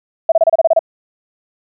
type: tone bursts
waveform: sine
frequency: 656 Hz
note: E5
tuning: 9 cents flat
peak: -6 dBFS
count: 9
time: 0.29-0.792 s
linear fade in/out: 5 ms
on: 30 ms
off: 29 ms
effects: none